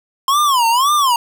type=tone with vibrato; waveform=square; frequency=1046.5 Hz; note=C6; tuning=in tune; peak=-12 dBFS; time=0.28-1.16 s; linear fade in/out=2 ms; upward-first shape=sine; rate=1.9 Hz; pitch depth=240 cents each way; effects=none